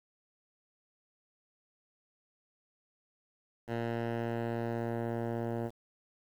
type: tone with low-pass filter sweep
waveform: 10% pulse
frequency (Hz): 116.54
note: A#2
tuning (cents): 0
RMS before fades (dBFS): -35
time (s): 3.67-5.71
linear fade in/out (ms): 50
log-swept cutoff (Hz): 2300 to 920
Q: 0.71
effects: 9-bit